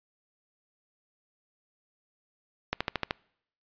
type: click train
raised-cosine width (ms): 0.3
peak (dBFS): -11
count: 6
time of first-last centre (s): 2.73-3.109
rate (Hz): 13.2
effects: noise-tail reverb RT60 0.7 s tail -26 dB re dry + resampled to 11025 Hz